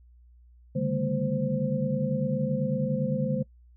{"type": "tone cluster", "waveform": "sine", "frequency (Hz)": [140.2, 150.3, 199.6, 227.4, 519], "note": ["C#3", "D3", "G3", "A#3", "C5"], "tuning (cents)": [20, 40, 32, -43, -14], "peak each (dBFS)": -31, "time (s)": [0.75, 3.43], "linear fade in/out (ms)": 10, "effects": ["noise-tail reverb RT60 0.1 s tail -22 dB re dry", "added 60 Hz sine -52 dBFS peak until 3.76 s"]}